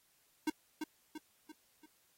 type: tone with echo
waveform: square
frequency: 310 Hz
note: D#4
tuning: 6 cents flat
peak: -31 dBFS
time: 0.47-0.5 s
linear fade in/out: 5 ms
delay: 340 ms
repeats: 4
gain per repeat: -6 dB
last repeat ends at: 1.86 s
effects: white hiss -72 dBFS RMS until 2.17 s + AAC 48 kbps